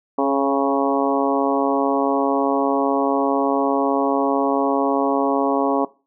harmonic tone with a mistuned harmonic, 138 Hz, C#3, 7 cents flat, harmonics 2 / 3 / 4 / 5 / 6 / 7 / 8, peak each -21 / -23 / -24 / -25 / -26 / -26 / -27 dBFS, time 0.18-5.85 s, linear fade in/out 5 ms, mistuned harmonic 3, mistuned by +20 cents, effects noise-tail reverb RT60 0.3 s tail -19 dB re dry

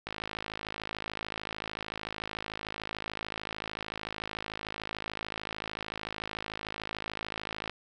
click train, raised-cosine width 0.3 ms, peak -19 dBFS, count 409, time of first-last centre 0.07-7.696 s, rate 53.5 Hz, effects none

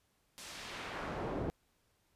brown noise with band-pass filter sweep, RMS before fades -41 dBFS, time 0.38-1.5 s, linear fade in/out 0 ms, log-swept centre 7900 to 360 Hz, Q 0.76, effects pink hiss -75 dBFS RMS until 2.15 s + resampled to 32000 Hz

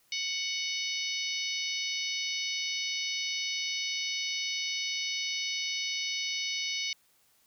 harmonic tone, 741 Hz, F#5, 2 cents sharp, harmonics 3 / 4 / 5 / 6 / 7 / 8, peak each -36 / -37 / -38 / -39 / -39 / -40 dBFS, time 0.12-6.93 s, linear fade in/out 2 ms, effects white hiss -67 dBFS RMS until 7.46 s

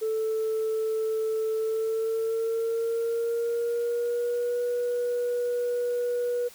sine tone with pitch glide, 440 to 485.4 Hz, A4 to B4, 0 to -30 cents, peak -23 dBFS, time 0.01-6.49 s, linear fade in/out 20 ms, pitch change +170 cents, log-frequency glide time 1.55-4.61 s, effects tanh soft clip ceiling -22 dBFS + white hiss -50 dBFS RMS until 6.54 s

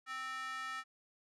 square tone with high-pass filter, 261.2 Hz, C4, 3 cents flat, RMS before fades -42 dBFS, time 0.06-0.84 s, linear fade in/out 50 ms, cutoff 1500 Hz, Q 8.3, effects low-pass 8000 Hz 12 dB/octave

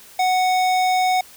square tone with notch filter, 740 Hz, F#5, in tune, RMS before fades -18 dBFS, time 0.19-1.21 s, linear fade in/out 5 ms, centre 12000 Hz, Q 0.67, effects white hiss -45 dBFS RMS until 1.36 s

